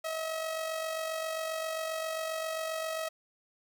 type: tone with amplitude modulation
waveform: sawtooth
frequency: 641 Hz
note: E5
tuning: 49 cents flat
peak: -27 dBFS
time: 0.04-3.09 s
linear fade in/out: 10 ms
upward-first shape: sine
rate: 47.5 Hz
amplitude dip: 45%
effects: 11-bit